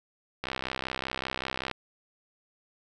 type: click train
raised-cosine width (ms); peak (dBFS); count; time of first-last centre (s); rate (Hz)
0.3; -15; 84; 0.44-1.713; 65.2
effects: none